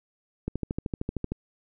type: click train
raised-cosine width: 3 ms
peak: -16 dBFS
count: 12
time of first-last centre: 0.48-1.32 s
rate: 13.1 Hz
effects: none